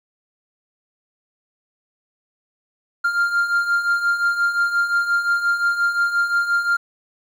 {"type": "beating tone pair", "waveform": "triangle", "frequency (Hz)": [1393, 1398.7], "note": ["F6", "F6"], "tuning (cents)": [-5, 2], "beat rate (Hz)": 5.7, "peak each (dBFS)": [-22, -16], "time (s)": [3.04, 6.77], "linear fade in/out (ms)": 10, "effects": ["9-bit"]}